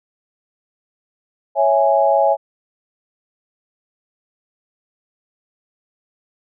sine chord, C# minor, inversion none, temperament equal, 554.4 / 659.3 / 830.6 Hz, C#5 / E5 / G#5, 0 / 0 / 0 cents, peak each -16 dBFS, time 1.55-2.37 s, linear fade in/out 50 ms, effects none

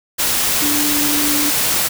sine tone in noise, 293.7 Hz, D4, in tune, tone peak -20 dBFS, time 0.61-1.51 s, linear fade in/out 20 ms, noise white, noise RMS -17 dBFS, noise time 0.18-1.89 s, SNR -6 dB, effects none

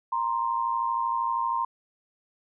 sine tone pair together, 934.2 / 1047 Hz, A#5 / C6, +3 / +1 cents, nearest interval major second, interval 198 cents, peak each -27 / -27 dBFS, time 0.12-1.65 s, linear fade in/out 5 ms, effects none

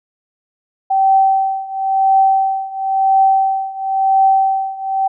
sine tone with tremolo, 773 Hz, G5, 24 cents flat, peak -7 dBFS, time 0.9-5.08 s, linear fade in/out 10 ms, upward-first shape triangle, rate 0.97 Hz, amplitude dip 90%, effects none

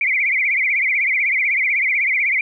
sine tone with vibrato, 2196 Hz, C#7, 17 cents flat, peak -15 dBFS, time 0.01-2.41 s, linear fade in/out 2 ms, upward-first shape triangle, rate 16 Hz, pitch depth 180 cents each way, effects none

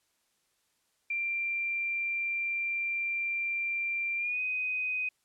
sine tone with pitch glide, 2368 to 2504 Hz, D7 to D#7, +14 to +10 cents, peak -29 dBFS, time 1.1-5.09 s, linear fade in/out 5 ms, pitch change +96 cents, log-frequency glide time 4.17-4.4 s, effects white hiss -74 dBFS RMS until 5.24 s + low-pass 11000 Hz 12 dB/octave

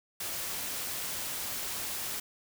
white noise, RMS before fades -36 dBFS, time 0.2-2.2 s, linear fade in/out 5 ms, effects none

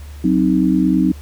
sine chord, C diminished, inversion second, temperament equal, 185 / 261.6 / 311.1 Hz, Gb3 / C4 / Eb4, 0 / 0 / 0 cents, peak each -16 dBFS, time 0.24-1.12 s, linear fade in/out 5 ms, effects added 73 Hz sine -31 dBFS peak until 1.21 s + pink hiss -45 dBFS RMS until 1.21 s

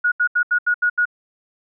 sine tone bursts, 1451 Hz, F#6, 34 cents flat, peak -14 dBFS, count 7, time 0.04-1.055 s, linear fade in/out 10 ms, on 79 ms, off 77 ms, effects none

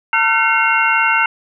sine tone cluster, 903 / 1364 / 1508 / 2150 / 2753 Hz, A5 / F6 / F#6 / C7 / F7, +45 / -41 / +32 / +47 / -25 cents, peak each -18 dBFS, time 0.13-1.26 s, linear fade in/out 2 ms, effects none

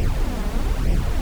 brown noise with flanger, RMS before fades -20 dBFS, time 0-1.21 s, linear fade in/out 0 ms, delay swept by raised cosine 0.36 to 4.86 ms, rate 1.1 Hz, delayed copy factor +0.7, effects none

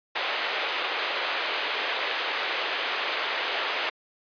white band-pass noise, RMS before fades -29 dBFS, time 0.15-3.9 s, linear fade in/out 10 ms, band 400 to 3400 Hz, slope 24 dB/octave, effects resampled to 11025 Hz

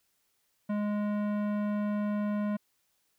sine tone with tanh clipping, 207.7 Hz, G#3, in tune, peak -30 dBFS, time 0.69-2.57 s, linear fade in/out 10 ms, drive 16 dB, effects white hiss -74 dBFS RMS until 3.18 s

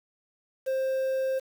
triangle tone with quantisation, 528 Hz, C5, 16 cents sharp, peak -23 dBFS, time 0.66-1.4 s, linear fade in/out 20 ms, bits 8, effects none

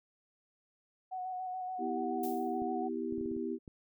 sine tone with vibrato, 740 Hz, F#5, in tune, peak -36 dBFS, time 1.11-2.89 s, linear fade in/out 20 ms, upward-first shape square, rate 7 Hz, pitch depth 18 cents each way
sine chord, E minor, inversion second, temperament equal with one note detuned, 246.9 / 325.8 / 392 Hz, B3 / E4 / G4, 0 / -20 / 0 cents, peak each -38 dBFS, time 1.78-3.59 s, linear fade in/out 50 ms
violet noise with exponential decay, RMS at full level -41 dBFS, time 2.23-2.62 s, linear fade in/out 5 ms, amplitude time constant 84 ms
clicks, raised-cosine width 3 ms, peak -35 dBFS, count 8, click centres 2.62 / 3.125 / 3.18 / 3.212 / 3.258 / 3.315 / 3.366 / 3.678 s
effects none

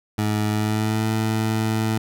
20% pulse tone with pitch glide, 106.2 to 110.14 Hz, G#2 to A2, +39 to +2 cents, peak -15 dBFS, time 0.18-1.98 s, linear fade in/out 5 ms, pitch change +63 cents, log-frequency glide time 0.51-1.06 s, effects none

